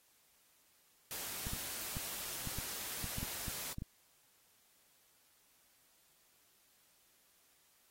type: noise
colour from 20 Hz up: white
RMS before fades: -43 dBFS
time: 1.11-3.73 s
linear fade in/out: 0 ms
type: clicks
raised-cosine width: 5 ms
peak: -29 dBFS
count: 11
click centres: 1.469 / 1.534 / 1.969 / 2.473 / 2.586 / 3.043 / 3.184 / 3.23 / 3.482 / 3.784 / 3.821 s
effects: white hiss -70 dBFS RMS until 7.9 s + AAC 48 kbps